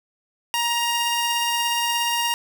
sawtooth tone pair together, 942.3 / 2810 Hz, A#5 / F7, +18 / +10 cents, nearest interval octave + perfect fifth, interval 1892 cents, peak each -19 / -21 dBFS, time 0.54-2.34 s, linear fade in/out 0 ms, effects 8-bit

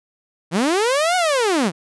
sawtooth linear two-way sweep, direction up then down, 149.6 to 745 to 149.6 Hz, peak -12 dBFS, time 0.51-1.72 s, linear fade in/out 50 ms, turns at 1.16 s, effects resampled to 24000 Hz

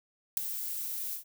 violet noise with ADSR envelope, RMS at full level -21 dBFS, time 0.37-1.24 s, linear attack 4 ms, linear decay 5 ms, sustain -15 dB, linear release 110 ms, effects none

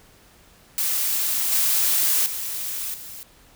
blue noise with level steps, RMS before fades -23 / -20 / -29 / -38 dBFS, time 0.78-3.23 s, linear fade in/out 0 ms, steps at 1.52 / 2.26 / 2.94 s, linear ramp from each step 2 ms, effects pink hiss -53 dBFS RMS until 3.55 s

